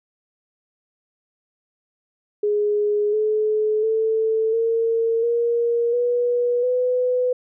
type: tone with pitch steps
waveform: sine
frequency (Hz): 416.2 / 429.1 / 442.5 / 456.2 / 470.4 / 485 / 500.1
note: G#4 / A4 / A4 / A#4 / A#4 / B4 / B4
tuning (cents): +4 / -43 / +10 / -37 / +16 / -31 / +22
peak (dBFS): -17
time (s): 2.43-7.33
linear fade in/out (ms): 5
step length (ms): 700
effects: none